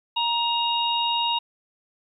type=harmonic tone; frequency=940 Hz; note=A#5; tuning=14 cents sharp; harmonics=1 / 3 / 4; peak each=-24 / -26 / -27 dBFS; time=0.16-1.39 s; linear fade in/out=10 ms; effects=10-bit